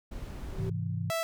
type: noise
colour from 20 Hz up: brown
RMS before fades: -39 dBFS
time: 0.11-0.7 s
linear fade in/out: 10 ms
type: tone with exponential growth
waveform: sine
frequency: 383.6 Hz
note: G4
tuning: 37 cents flat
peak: -34 dBFS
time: 0.24-0.7 s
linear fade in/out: 5 ms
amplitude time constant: 100 ms
type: chord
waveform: sine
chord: Ab augmented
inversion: none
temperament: equal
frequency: 103.83 / 130.81 / 164.81 Hz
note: Ab2 / C3 / E3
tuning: 0 / 0 / 0 cents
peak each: -33 / -37 / -34 dBFS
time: 0.57-1.11 s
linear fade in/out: 20 ms
type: tone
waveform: sawtooth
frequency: 659.3 Hz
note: E5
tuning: in tune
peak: -25 dBFS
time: 1.1-1.23 s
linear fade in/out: 0 ms
effects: none